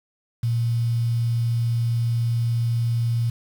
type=tone with quantisation; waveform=sine; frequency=117.2 Hz; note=A#2; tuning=10 cents sharp; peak=-19 dBFS; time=0.43-3.3 s; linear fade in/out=5 ms; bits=7; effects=none